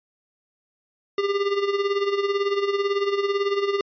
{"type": "tone with tremolo", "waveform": "square", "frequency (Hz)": 400.3, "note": "G4", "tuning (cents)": 36, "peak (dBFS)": -19, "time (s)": [1.18, 3.81], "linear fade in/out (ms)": 2, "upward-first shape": "sine", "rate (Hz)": 18, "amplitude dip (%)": 65, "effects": ["resampled to 11025 Hz"]}